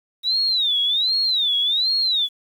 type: tone with vibrato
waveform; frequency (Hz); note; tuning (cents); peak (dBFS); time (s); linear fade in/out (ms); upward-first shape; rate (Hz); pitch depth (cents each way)
sine; 3784; A#7; +25; -17; 0.23-2.29; 50; sine; 1.3; 220
effects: 8-bit